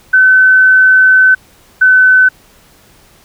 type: tone pair in turn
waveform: sine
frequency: 1520 / 1513.8 Hz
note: F#6 / F#6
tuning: +46 / +39 cents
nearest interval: unison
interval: 7 cents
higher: first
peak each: -3 dBFS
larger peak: neither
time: 0.13-1.35 / 1.81-2.29 s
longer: first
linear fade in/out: 10 ms
effects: pink hiss -45 dBFS RMS until 3.24 s